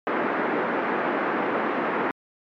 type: band-pass noise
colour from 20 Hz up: pink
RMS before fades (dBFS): -25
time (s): 0.07-2.11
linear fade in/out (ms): 0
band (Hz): 240 to 1900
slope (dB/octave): 24
effects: MP3 64 kbps